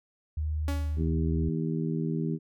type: tone with pitch glide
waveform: sine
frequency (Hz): 76.8 to 76.14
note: D#2 to D#2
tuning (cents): -22 to -37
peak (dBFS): -27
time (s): 0.37-1.49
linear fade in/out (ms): 5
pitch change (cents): -15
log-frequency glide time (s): 0.73-0.85
type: tone with exponential decay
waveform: sawtooth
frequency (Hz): 282.2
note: C#4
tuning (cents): +31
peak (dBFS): -27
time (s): 0.68-1.14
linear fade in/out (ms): 2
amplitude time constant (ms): 100
type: harmonic tone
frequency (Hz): 79.9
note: D#2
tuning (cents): +47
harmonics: 2 / 3 / 4 / 5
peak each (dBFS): -29 / -33 / -35 / -37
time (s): 0.96-2.39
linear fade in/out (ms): 50
effects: none

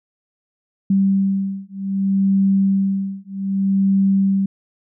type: beating tone pair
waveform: sine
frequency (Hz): 194.5 / 195.14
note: G3 / G3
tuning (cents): -13 / -8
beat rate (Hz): 0.64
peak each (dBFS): -18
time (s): 0.9-4.46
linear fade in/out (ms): 5
effects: none

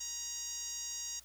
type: tone with band-pass filter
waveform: 10% pulse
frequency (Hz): 947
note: A#5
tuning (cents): +27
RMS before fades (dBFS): -41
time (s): 0-1.2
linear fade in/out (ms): 10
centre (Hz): 6700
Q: 5.6
effects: added 60 Hz sine -65 dBFS peak until 1.24 s + white hiss -61 dBFS RMS until 1.24 s

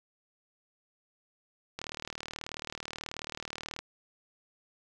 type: click train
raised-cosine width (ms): 0.2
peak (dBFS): -20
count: 78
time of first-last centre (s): 1.79-3.79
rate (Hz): 38.5
effects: none

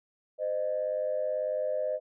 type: tone pair together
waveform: sine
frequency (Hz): 514.8 / 613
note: C5 / D#5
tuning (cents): -28 / -26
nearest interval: minor third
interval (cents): 302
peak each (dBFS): -31 / -29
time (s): 0.38-2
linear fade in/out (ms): 50
effects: tanh soft clip ceiling -20 dBFS

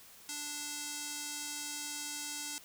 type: tone with band-pass filter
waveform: square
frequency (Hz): 293.7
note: D4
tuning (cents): 0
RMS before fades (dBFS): -41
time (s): 0.29-2.58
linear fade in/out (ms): 0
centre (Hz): 7400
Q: 1.4
effects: white hiss -56 dBFS RMS until 2.64 s

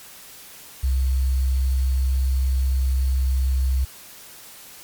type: tone with sample-and-hold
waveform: sine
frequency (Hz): 65.4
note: C2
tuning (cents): 0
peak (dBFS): -17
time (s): 0.83-3.85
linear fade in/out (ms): 10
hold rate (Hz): 4410
effects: white hiss -43 dBFS RMS until 4.83 s + MP3 96 kbps

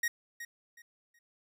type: tone with echo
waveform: 45% pulse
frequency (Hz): 1882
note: A#6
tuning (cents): +16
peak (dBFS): -28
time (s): 0.03-0.08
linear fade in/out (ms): 5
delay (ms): 370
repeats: 3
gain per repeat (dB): -12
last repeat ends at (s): 1.19
effects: none

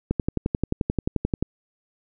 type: click train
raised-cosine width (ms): 3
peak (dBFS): -9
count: 16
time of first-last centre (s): 0.11-1.426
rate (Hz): 11.4
effects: none

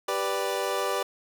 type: chord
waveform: 25% pulse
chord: G major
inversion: none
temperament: equal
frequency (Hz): 392 / 493.9 / 587.3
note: G4 / B4 / D5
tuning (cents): 0 / 0 / 0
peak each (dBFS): -27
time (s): 0.08-1.03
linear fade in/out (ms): 5
effects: none

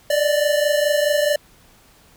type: tone pair together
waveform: square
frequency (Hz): 584 / 608.7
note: D5 / D#5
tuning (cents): -10 / -38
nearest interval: minor second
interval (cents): 72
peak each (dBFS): -18 / -22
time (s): 0.1-1.36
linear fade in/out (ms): 5
effects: pink hiss -52 dBFS RMS until 2.16 s

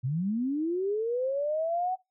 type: linear sweep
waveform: sine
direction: up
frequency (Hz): 119.2 to 754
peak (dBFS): -26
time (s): 0.03-1.96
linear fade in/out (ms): 20
effects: noise-tail reverb RT60 0.2 s tail -21 dB re dry

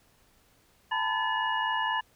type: tone cluster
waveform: sine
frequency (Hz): 836 / 896 / 1000 / 1730 / 2888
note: G#5 / A5 / B5 / A6 / F#7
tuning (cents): +11 / +31 / +21 / -30 / -43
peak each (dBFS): -39 / -31 / -31 / -31 / -36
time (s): 0.91-2.01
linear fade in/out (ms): 10
effects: pink hiss -64 dBFS RMS until 2.15 s

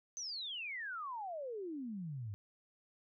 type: exponential sweep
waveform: sine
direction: down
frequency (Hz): 6272 to 96.5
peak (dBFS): -40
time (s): 0.17-2.34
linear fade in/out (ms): 0
effects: none

